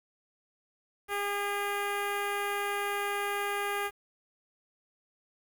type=tone with notch filter; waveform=10% pulse; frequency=405.6 Hz; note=G#4; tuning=41 cents flat; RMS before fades=-32 dBFS; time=1.08-3.91 s; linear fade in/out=50 ms; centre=5600 Hz; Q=1.1; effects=9-bit